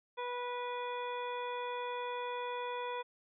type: harmonic tone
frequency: 489.9 Hz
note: B4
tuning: 14 cents flat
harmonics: 1 / 2 / 3 / 4 / 5 / 7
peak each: -40 / -39 / -50 / -51 / -49 / -51 dBFS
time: 0.17-3.03 s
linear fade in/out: 20 ms
effects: none